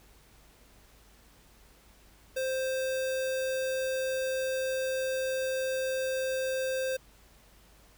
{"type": "tone with sample-and-hold", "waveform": "sine", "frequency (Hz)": 523.3, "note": "C5", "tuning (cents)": 0, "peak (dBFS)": -28, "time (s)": [2.36, 6.97], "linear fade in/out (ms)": 10, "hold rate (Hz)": 2100, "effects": ["added 50 Hz sine -60 dBFS peak until 7.97 s", "pink hiss -60 dBFS RMS until 7.97 s"]}